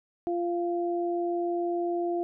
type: tone pair together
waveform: sine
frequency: 346.6 / 693.2 Hz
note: F4 / F5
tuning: -13 / -13 cents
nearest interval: octave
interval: 1200 cents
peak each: -27 / -32 dBFS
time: 0.27-2.23 s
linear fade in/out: 0 ms
effects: none